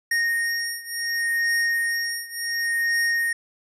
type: beating tone pair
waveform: square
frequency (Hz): 1856 / 1856.69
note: A#6 / A#6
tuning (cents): -8 / -7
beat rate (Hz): 0.69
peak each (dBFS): -25 / -27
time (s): 0.11-3.33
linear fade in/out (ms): 5
effects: resampled to 32000 Hz